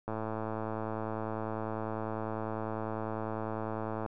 click train, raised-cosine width 1 ms, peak -22 dBFS, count 439, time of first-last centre 0.08-4.062 s, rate 110 Hz, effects none

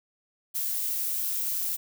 violet noise with amplitude modulation, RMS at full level -28 dBFS, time 0.54-1.77 s, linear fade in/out 20 ms, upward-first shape sine, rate 176 Hz, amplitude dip 30%, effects none

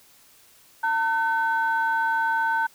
sine tone pair together, 904 / 1520.3 Hz, A5 / F#6, +47 / +47 cents, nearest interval major sixth, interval 900 cents, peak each -22 / -23 dBFS, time 0.83-2.67 s, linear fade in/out 10 ms, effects tanh soft clip ceiling -14 dBFS + white hiss -55 dBFS RMS until 2.74 s

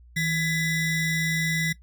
square ring-modulated tone, 919 Hz, A#5, 25 cents flat, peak -21 dBFS, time 0.16-1.73 s, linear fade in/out 10 ms, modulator 1080 Hz, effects noise-tail reverb RT60 0.1 s tail -18 dB re dry + added 60 Hz sine -48 dBFS peak until 1.82 s

